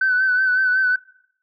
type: tone with vibrato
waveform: sine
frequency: 1515 Hz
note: F#6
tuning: 40 cents sharp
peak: -14 dBFS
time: 0.01-0.96 s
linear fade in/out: 5 ms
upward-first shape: sine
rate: 5.4 Hz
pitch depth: 39 cents each way
effects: noise-tail reverb RT60 0.7 s tail -22 dB re dry + tanh soft clip ceiling -10 dBFS